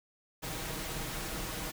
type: noise with comb filter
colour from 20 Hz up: pink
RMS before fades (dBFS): -38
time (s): 0.42-1.72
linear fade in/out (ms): 20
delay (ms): 6.3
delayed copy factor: +0.5
effects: none